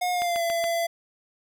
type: tone with pitch glide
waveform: square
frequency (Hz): 720 to 675.7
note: F#5 to E5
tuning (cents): -47 to +43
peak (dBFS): -24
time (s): 0.01-0.87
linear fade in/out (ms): 10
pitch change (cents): -110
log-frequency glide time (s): 0.12-0.42
type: click train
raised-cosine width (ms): 0.3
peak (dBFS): -18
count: 4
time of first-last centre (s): 0.22-0.641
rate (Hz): 7.13
effects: none